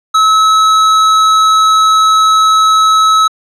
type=tone; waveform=square; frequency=1294 Hz; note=E6; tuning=32 cents flat; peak=-6 dBFS; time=0.14-3.28 s; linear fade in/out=10 ms; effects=low-pass 6000 Hz 12 dB/octave